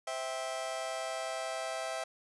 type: chord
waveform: sawtooth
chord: C major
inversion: none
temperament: just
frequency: 523.3 / 654.1 / 784.9 Hz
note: C5 / E5 / G5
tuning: 0 / -14 / +2 cents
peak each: -39 / -33 / -37 dBFS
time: 0.07-2.04 s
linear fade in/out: 5 ms
effects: resampled to 24000 Hz + 11-bit